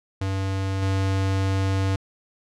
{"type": "tone with level steps", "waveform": "square", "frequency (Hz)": 96.4, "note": "G2", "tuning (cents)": -28, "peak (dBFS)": [-24, -21], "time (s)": [0.21, 1.96], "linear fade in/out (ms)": 5, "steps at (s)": 0.82, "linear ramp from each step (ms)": 5, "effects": ["low-pass 7000 Hz 12 dB/octave"]}